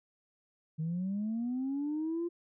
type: linear sweep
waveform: sine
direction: up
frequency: 153.4 to 348.2 Hz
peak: -30 dBFS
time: 0.78-2.29 s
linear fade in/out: 20 ms
effects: tanh soft clip ceiling -28 dBFS